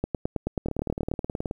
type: two click trains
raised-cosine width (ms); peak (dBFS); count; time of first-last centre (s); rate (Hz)
2; -12 / -16; 11 / 17; 0.04-1.115 / 0.66-1.511; 9.3 / 18.8
effects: 9-bit